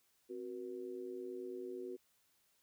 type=tone with amplitude modulation; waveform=sine; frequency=370 Hz; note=F#4; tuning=in tune; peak=-38 dBFS; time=0.29-1.97 s; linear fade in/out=20 ms; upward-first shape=sine; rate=109 Hz; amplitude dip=90%; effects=white hiss -75 dBFS RMS until 2.62 s